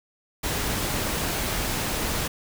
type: noise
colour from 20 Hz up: pink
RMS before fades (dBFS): -27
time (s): 0.43-2.28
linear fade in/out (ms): 10
effects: none